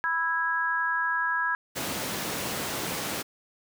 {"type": "harmonic tone", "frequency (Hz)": 329.6, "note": "E4", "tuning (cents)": 0, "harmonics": [3, 4, 5], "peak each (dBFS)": [-30, -32, -26], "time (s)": [0.04, 1.55], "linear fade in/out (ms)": 0}
{"type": "high-pass noise", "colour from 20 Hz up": "pink", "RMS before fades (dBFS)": -32, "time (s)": [1.75, 3.23], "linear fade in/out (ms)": 20, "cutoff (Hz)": 160, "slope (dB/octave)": 12}
{"effects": []}